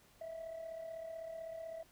sine tone with amplitude modulation, 654 Hz, E5, 14 cents flat, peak -38 dBFS, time 0.21-1.83 s, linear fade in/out 5 ms, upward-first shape sine, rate 35.9 Hz, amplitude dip 65%, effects tanh soft clip ceiling -40 dBFS + pink hiss -66 dBFS RMS until 1.91 s

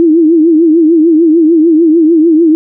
sine tone with vibrato, 323.9 Hz, E4, 30 cents flat, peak -3 dBFS, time 0-2.55 s, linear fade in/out 0 ms, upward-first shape triangle, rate 6.7 Hz, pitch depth 130 cents each way, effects none

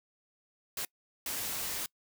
white noise bursts at uneven times, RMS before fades -36 dBFS, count 2, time 0.77-0.85 / 1.26-1.86 s, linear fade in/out 2 ms, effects noise-tail reverb RT60 0.1 s tail -25 dB re dry

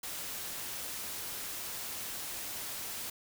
white noise, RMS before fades -40 dBFS, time 0.03-3.1 s, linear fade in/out 5 ms, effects none

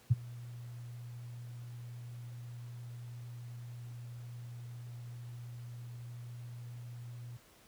sine tone with ADSR envelope, 120 Hz, B2, 49 cents flat, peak -19 dBFS, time 0.1-7.37 s, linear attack 15 ms, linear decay 26 ms, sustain -24 dB, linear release 6 ms, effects pink hiss -62 dBFS RMS until 7.67 s + high-pass 60 Hz 12 dB/octave

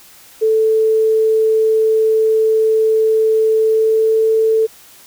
sine tone with pitch glide, 440 to 442.8 Hz, A4 to A4, 0 to +11 cents, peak -10 dBFS, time 0.41-4.67 s, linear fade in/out 20 ms, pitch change +11 cents, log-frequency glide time 3.63-4.24 s, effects white hiss -43 dBFS RMS until 5.06 s

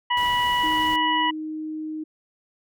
harmonic tone, 977 Hz, B5, 19 cents flat, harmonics 1 / 2 / 3, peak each -21 / -26 / -26 dBFS, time 0.1-1.31 s, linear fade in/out 10 ms
pink noise, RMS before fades -38 dBFS, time 0.17-0.96 s, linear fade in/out 2 ms
sine tone, 311.1 Hz, D#4, in tune, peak -28 dBFS, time 0.63-2.04 s, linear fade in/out 10 ms
effects none

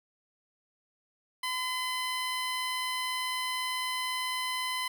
15% pulse tone, 1018 Hz, C6, 48 cents flat, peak -24 dBFS, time 1.43-4.88 s, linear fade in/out 5 ms, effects none

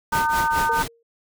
pink noise with tremolo, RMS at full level -26 dBFS, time 0.12-0.88 s, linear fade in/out 5 ms, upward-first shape triangle, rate 4.7 Hz, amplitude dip 100%
harmonic tone, 304.6 Hz, D#4, 37 cents flat, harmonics 3 / 4 / 5, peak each -20 / -27 / -25 dBFS, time 0.12-0.83 s, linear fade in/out 10 ms
sine tone with exponential decay, 463.8 Hz, A#4, 9 cents flat, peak -24 dBFS, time 0.69-1.03 s, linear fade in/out 5 ms, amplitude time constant 72 ms
effects none

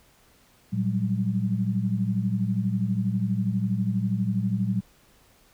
sine tone cluster, 114.5 / 184.3 / 196.6 Hz, A#2 / F#3 / G3, -31 / -7 / +5 cents, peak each -27 dBFS, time 0.72-4.81 s, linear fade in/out 20 ms, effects pink hiss -59 dBFS RMS until 5.53 s

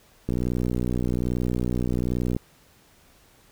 click train, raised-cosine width 3 ms, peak -13 dBFS, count 128, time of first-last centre 0.29-2.365 s, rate 61.2 Hz, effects pink hiss -57 dBFS RMS until 3.51 s

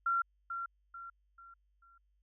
sine tone with echo, 1371 Hz, F6, 32 cents flat, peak -28 dBFS, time 0.06-0.22 s, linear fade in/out 5 ms, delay 440 ms, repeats 4, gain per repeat -8 dB, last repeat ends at 1.98 s, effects added 50 Hz sine -70 dBFS peak until 2.22 s

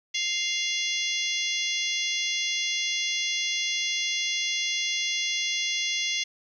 harmonic tone with a mistuned harmonic, 698.5 Hz, F5, in tune, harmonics 3 / 4 / 5 / 6 / 7 / 8 / 9, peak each -31 / -33 / -30 / -37 / -36 / -36 / -35 dBFS, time 0.14-6.24 s, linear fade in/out 10 ms, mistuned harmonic 5, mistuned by -53 cents, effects 10-bit

